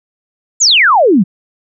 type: exponential sweep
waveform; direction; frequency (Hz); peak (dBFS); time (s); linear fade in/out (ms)
sine; down; 7410 to 167.8; -5; 0.6-1.24; 20
effects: none